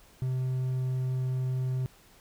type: tone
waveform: triangle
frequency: 128.9 Hz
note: C3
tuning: 26 cents flat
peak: -25 dBFS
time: 0.22-1.86 s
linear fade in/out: 0 ms
effects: pink hiss -58 dBFS RMS until 2.2 s